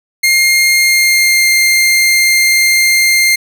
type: tone with pitch glide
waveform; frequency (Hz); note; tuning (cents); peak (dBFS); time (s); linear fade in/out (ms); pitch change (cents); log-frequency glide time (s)
sawtooth; 2124 to 2107; C7 to C7; +25 to +12; -4; 0.23-3.36; 10; -13; 0.77-1.52
effects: none